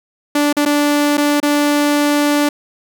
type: tone with dropouts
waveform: sawtooth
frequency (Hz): 292.1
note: D4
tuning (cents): -9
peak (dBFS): -8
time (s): 0.35-2.49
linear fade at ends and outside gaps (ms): 5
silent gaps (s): 0.528-0.567 / 0.653-0.659 / 1.172-1.178 / 1.402-1.428
effects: none